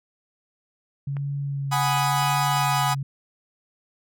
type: tone with vibrato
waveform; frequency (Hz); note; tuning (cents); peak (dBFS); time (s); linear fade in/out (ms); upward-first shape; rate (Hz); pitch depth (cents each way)
sine; 139.2; C#3; +8; -25; 1.07-3.03; 5; sine; 0.95; 25
type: clicks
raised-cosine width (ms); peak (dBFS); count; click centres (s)
0.5; -25; 4; 1.168 / 1.971 / 2.223 / 2.57
type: chord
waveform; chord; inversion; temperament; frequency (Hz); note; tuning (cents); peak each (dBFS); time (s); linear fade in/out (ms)
40% pulse; G# minor seventh; third; equal; 740 / 830.6 / 987.8 / 1244.5; F#5 / G#5 / B5 / D#6; 0 / 0 / 0 / 0; -26; 1.71-2.95; 20
effects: none